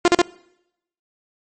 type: tone bursts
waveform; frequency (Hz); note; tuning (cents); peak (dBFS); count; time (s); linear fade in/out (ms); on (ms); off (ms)
sawtooth; 349.4; F4; +1; -7; 3; 0.05-0.216; 0; 28; 41
effects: noise-tail reverb RT60 0.8 s tail -23 dB re dry + MP3 32 kbps